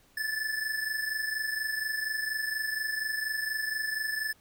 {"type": "tone pair together", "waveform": "square", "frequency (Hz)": [1735.8, 1760], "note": ["A6", "A6"], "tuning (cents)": [-24, 0], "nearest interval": "unison", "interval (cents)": 24, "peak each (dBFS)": [-32, -36], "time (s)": [0.17, 4.33], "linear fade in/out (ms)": 5, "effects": ["pink hiss -63 dBFS RMS until 4.4 s"]}